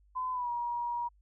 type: tone with pitch glide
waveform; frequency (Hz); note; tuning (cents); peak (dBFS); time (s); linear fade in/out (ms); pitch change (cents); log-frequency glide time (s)
sine; 1017 to 954.4; C6 to A#5; -50 to +41; -31; 0.15-1.09; 20; -109; 0.32-0.5
effects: added 50 Hz sine -61 dBFS peak until 1.21 s